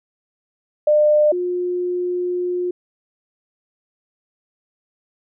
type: tone pair in turn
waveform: sine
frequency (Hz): 601 / 357.4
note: D5 / F4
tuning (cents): +40 / +40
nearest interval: major sixth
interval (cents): 900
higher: first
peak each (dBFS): -11 / -19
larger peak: first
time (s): 0.87-1.32 / 1.32-2.71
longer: second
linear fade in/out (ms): 5
effects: none